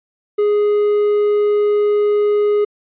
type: tone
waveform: triangle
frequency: 415.3 Hz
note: G#4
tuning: in tune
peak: -10 dBFS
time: 0.38-2.65 s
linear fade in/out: 10 ms
effects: resampled to 8000 Hz